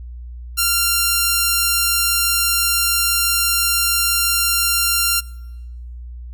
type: tone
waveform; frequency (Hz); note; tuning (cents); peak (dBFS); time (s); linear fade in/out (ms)
5% pulse; 1383; F6; -17; -3; 0.57-5.21; 20
effects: noise-tail reverb RT60 1.0 s tail -25 dB re dry + added 60 Hz sine -30 dBFS peak until 6.33 s